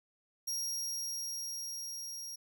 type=tone with level ramp; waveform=sawtooth; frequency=5620 Hz; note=F8; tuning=10 cents sharp; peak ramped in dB=-31 to -39 dBFS; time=0.47-2.36 s; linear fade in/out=10 ms; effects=none